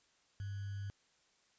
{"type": "tone with sample-and-hold", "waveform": "sine", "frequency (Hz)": 99.7, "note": "G2", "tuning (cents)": 30, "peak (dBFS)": -39, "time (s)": [0.4, 0.9], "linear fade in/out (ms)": 0, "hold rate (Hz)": 1575, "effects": ["white hiss -72 dBFS RMS until 1.58 s", "resampled to 16000 Hz"]}